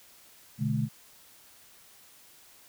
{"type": "chord", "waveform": "sine", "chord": "G# diminished", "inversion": "first", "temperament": "equal with one note detuned", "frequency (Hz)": [123.47, 146.83, 213], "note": ["B2", "D3", "G#3"], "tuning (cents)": [0, 0, 44], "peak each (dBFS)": -30, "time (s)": [0.58, 0.89], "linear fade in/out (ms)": 50, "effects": ["white hiss -56 dBFS RMS until 2.68 s"]}